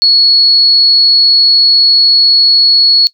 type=tone; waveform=sine; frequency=4366 Hz; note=C#8; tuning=27 cents flat; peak=-4 dBFS; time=0.02-3.07 s; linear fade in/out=0 ms; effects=noise-tail reverb RT60 0.1 s tail -21 dB re dry